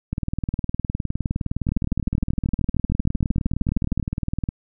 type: two click trains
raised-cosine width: 5 ms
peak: -9 / -11 dBFS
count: 31 / 86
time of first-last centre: 1.69-3.998 / 0.13-4.489 s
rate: 13 / 19.5 Hz
effects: none